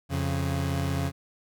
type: tone pair together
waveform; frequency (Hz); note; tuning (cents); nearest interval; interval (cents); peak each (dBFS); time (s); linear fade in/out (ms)
30% pulse; 86.28 / 137.2; F2 / C#3; -20 / -17; minor sixth; 803; -26; 0.09-1.12; 50
effects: none